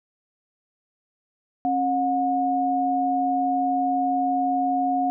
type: tone pair together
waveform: sine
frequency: 271.2 / 724 Hz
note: C#4 / F#5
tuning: -38 / -38 cents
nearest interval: octave + perfect fourth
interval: 1700 cents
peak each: -25 / -21 dBFS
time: 1.65-5.1 s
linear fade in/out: 0 ms
effects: none